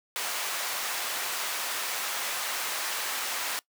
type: high-pass noise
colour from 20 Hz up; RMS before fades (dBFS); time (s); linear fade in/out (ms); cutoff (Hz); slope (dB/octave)
pink; -32; 0.16-3.59; 0; 890; 12
effects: noise-tail reverb RT60 0.1 s tail -21 dB re dry